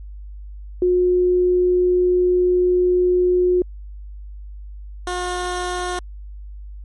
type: tone pair in turn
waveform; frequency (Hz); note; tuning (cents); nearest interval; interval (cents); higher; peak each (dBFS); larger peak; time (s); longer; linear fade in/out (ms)
sine / 15% pulse; 360.6 / 359.3; F#4 / F4; -45 / +49; unison; 6; first; -13 / -16; first; 0.82-3.62 / 5.07-5.99; first; 2
effects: added 50 Hz sine -32 dBFS peak until 6.84 s + MP3 48 kbps